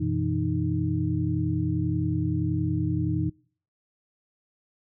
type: tone cluster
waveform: sine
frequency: 91.9 / 122.5 / 164.2 / 309.6 Hz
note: F#2 / B2 / E3 / D#4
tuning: -11 / -14 / -6 / -9 cents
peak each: -29 dBFS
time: 0-3.3 s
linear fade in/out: 10 ms
effects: noise-tail reverb RT60 0.5 s tail -25 dB re dry